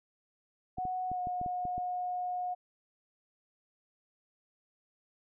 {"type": "tone with pitch glide", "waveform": "sine", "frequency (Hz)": [738, 722.8], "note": ["F#5", "F#5"], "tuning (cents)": [-5, -41], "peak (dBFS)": -32, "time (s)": [0.77, 2.55], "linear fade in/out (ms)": 20, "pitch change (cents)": -36, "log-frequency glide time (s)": [1.09, 1.21]}
{"type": "clicks", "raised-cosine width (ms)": 3, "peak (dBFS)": -30, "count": 8, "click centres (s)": [0.784, 0.853, 1.116, 1.271, 1.414, 1.462, 1.653, 1.78]}
{"effects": []}